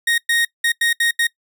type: tone bursts at uneven times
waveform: 30% pulse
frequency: 1864.7 Hz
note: A#6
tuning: in tune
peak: -12 dBFS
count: 6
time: 0.07-0.18 / 0.29-0.45 / 0.64-0.72 / 0.81-0.93 / 1-1.11 / 1.19-1.27 s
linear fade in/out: 5 ms
effects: noise-tail reverb RT60 0.1 s tail -22 dB re dry